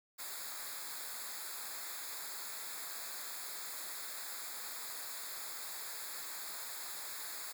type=noise with comb filter; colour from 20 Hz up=white; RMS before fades=-44 dBFS; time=0.18-7.53 s; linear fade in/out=20 ms; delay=0.34 ms; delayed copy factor=-0.95; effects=none